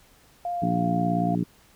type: tone with vibrato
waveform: sine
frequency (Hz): 698.5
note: F5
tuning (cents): 0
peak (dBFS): -26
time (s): 0.45-1.35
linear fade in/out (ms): 2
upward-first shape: triangle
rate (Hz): 4.1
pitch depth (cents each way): 12
type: harmonic tone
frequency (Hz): 58.27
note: A#1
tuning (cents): 0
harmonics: 2 / 3 / 4 / 5 / 6 / 7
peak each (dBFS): -32 / -25 / -30 / -29 / -38 / -38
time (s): 0.62-1.44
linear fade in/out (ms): 5
effects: pink hiss -57 dBFS RMS until 1.75 s